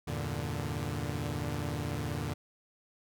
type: chord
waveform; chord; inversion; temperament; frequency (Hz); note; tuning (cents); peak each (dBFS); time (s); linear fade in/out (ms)
sawtooth; E half-diminished seventh; none; equal; 82.41 / 98 / 116.54 / 146.83; E2 / G2 / Bb2 / D3; 0 / 0 / 0 / 0; -35 / -38 / -34 / -33; 0.07-2.34; 10
effects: none